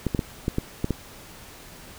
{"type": "clicks", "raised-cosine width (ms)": 3, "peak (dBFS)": -10, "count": 7, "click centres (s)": [0.067, 0.148, 0.192, 0.481, 0.584, 0.844, 0.907], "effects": ["pink hiss -45 dBFS RMS until 1.98 s"]}